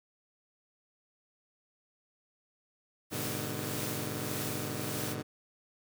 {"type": "noise with tremolo", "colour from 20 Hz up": "white", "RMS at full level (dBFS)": -38, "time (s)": [3.1, 5.16], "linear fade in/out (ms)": 50, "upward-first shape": "triangle", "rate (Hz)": 1.7, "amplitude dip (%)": 55}
{"type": "chord", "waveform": "15% pulse", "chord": "G# diminished", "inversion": "none", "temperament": "just", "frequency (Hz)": [103.83, 124.59, 149.51], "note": ["G#2", "B2", "D3"], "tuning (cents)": [0, 16, 31], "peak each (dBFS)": [-34, -34, -33], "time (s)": [3.11, 5.23], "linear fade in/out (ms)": 20}
{"effects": []}